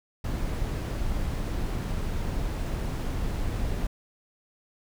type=noise; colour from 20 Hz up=brown; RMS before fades=-29 dBFS; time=0.24-3.87 s; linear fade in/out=5 ms; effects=none